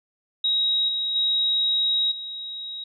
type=tone with level steps; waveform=sine; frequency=3809 Hz; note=A#7; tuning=37 cents sharp; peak=-19 / -23 / -19 / -31 dBFS; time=0.44-2.84 s; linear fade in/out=5 ms; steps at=0.88 / 1.15 / 2.11 s; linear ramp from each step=10 ms; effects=none